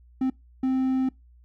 triangle tone bursts at uneven times, 261.3 Hz, C4, 2 cents flat, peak -19 dBFS, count 2, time 0.21-0.3 / 0.63-1.09 s, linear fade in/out 5 ms, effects noise-tail reverb RT60 0.2 s tail -24 dB re dry + added 60 Hz sine -51 dBFS peak until 1.44 s

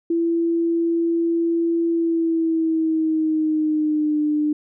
sine tone with pitch glide, 335.2 to 300.4 Hz, E4 to D4, +29 to +39 cents, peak -17 dBFS, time 0.1-4.53 s, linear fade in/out 5 ms, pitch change -190 cents, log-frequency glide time 1.89-4.22 s, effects none

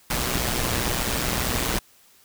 pink noise with amplitude modulation, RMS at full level -22 dBFS, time 0.1-1.79 s, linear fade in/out 5 ms, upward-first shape sine, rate 122 Hz, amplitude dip 65%, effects white hiss -56 dBFS RMS until 2.24 s

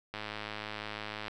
click train, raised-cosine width 0.3 ms, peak -22 dBFS, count 122, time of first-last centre 0.14-1.282 s, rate 106 Hz, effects none

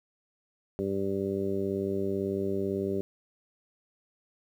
harmonic tone, 98 Hz, G2, in tune, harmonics 1 / 2 / 3 / 4 / 5 / 6, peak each -39 / -34 / -36 / -30 / -40 / -40 dBFS, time 0.79-3.01 s, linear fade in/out 0 ms, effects 10-bit

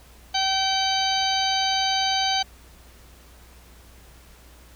harmonic tone, 770 Hz, G5, 31 cents flat, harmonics 1 / 2 / 3 / 4 / 5 / 6 / 8, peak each -24 / -32 / -33 / -27 / -30 / -27 / -34 dBFS, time 0.34-2.43 s, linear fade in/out 10 ms, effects added 60 Hz sine -49 dBFS peak until 4.75 s + pink hiss -52 dBFS RMS until 4.75 s

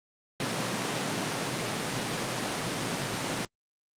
pink high-pass noise, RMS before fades -30 dBFS, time 0.4-3.45 s, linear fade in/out 2 ms, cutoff 110 Hz, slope 96 dB/octave, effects low-pass 8000 Hz 12 dB/octave + Opus 32 kbps

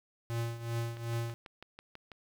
square tone with tremolo, 116.54 Hz, A#2, in tune, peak -31 dBFS, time 0.3-1.34 s, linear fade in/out 0 ms, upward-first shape triangle, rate 2.6 Hz, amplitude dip 80%
click train, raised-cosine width 0.3 ms, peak -31 dBFS, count 8, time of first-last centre 0.97-2.118 s, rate 6.1 Hz
effects 10-bit

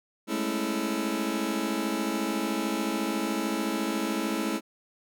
sawtooth chord, A major seventh, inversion third, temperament just, 206.2 / 220 / 275 / 330 Hz, G#3 / A3 / C#4 / E4, -12 / 0 / -14 / +2 cents, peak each -31 / -28 / -29 / -27 dBFS, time 0.27-4.61 s, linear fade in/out 50 ms, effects none

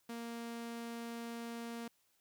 sawtooth tone, 233.1 Hz, A#3, in tune, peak -38 dBFS, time 0.09-1.88 s, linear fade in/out 5 ms, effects white hiss -75 dBFS RMS until 2.2 s

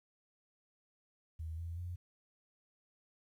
sine tone with pitch steps, 80.3 / 84.1 / 88.08 Hz, E2 / E2 / F2, -45 / +35 / +15 cents, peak -39 dBFS, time 1.39-1.96 s, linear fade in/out 10 ms, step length 190 ms, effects 12-bit

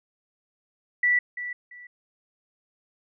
sine tone with echo, 1961 Hz, B6, 13 cents flat, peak -18 dBFS, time 1.03-1.19 s, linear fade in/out 5 ms, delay 340 ms, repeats 2, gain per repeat -12 dB, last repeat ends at 1.87 s, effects none

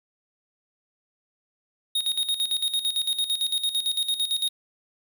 square tone with tremolo, 3729 Hz, A#7, in tune, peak -22 dBFS, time 1.95-4.49 s, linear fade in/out 5 ms, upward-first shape square, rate 8.9 Hz, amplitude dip 70%, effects none

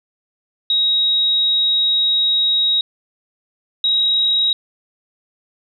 sine tone pair in turn, 3800 / 3816 Hz, A#7 / A#7, +33 / +40 cents, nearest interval unison, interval 7 cents, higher second, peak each -13 dBFS, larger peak neither, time 0.7-2.81 / 3.84-4.53 s, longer first, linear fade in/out 2 ms, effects none

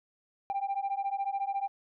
sine beating tone pair, 784 / 798 Hz, G5 / G5, 0 / +31 cents, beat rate 14 Hz, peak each -31 dBFS, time 0.5-1.68 s, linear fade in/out 0 ms, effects tanh soft clip ceiling -26 dBFS

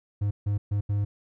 triangle tone bursts at uneven times, 102.1 Hz, G#2, 29 cents flat, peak -21 dBFS, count 4, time 0.21-0.31 / 0.46-0.58 / 0.71-0.81 / 0.89-1.05 s, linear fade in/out 10 ms, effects none

